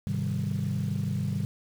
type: chord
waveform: sine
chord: Ab major seventh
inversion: none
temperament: equal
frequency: 103.83 / 130.81 / 155.56 / 196 Hz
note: Ab2 / C3 / Eb3 / G3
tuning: 0 / 0 / 0 / 0 cents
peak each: -31 dBFS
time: 0.07-1.45 s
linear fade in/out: 0 ms
effects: tanh soft clip ceiling -21 dBFS + 8-bit